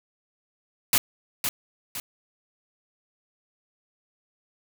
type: noise with echo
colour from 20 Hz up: white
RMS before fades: -19 dBFS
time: 0.93-0.98 s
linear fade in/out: 2 ms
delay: 510 ms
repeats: 2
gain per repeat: -7 dB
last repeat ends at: 2 s
effects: none